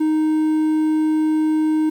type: tone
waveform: triangle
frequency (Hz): 311.1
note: D#4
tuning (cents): 0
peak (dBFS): -13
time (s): 0-1.9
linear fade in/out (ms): 10
effects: 8-bit